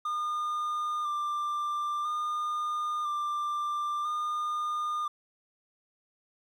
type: tone with vibrato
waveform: triangle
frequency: 1200 Hz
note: D6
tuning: 37 cents sharp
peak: -27 dBFS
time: 0.05-5.08 s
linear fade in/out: 5 ms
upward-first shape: square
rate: 0.5 Hz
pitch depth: 21 cents each way
effects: 11-bit